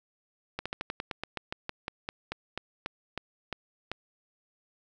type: slowing click train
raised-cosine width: 0.3 ms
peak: -17 dBFS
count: 19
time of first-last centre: 0.59-3.916 s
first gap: 66 ms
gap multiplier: 1.11
effects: none